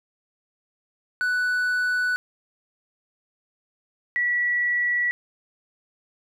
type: tone pair in turn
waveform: triangle / sine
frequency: 1486 / 1942.8 Hz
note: F#6 / B6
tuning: +7 / -29 cents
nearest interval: perfect fourth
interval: 464 cents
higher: second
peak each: -19 / -20 dBFS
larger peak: first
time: 1.21-2.16 / 4.16-5.11 s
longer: neither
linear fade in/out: 0 ms
effects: none